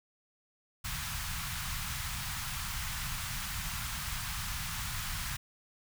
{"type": "band-stop noise", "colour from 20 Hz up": "pink", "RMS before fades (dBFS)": -37, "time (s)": [0.84, 5.37], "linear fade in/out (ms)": 10, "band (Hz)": [160, 1000], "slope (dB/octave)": 24, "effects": []}